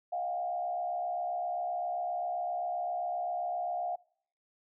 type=tone with frequency modulation; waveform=sine; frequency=708 Hz; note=F5; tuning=23 cents sharp; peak=-31 dBFS; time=0.12-3.96 s; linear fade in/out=10 ms; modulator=67.6 Hz; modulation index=0.72; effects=noise-tail reverb RT60 0.6 s tail -24 dB re dry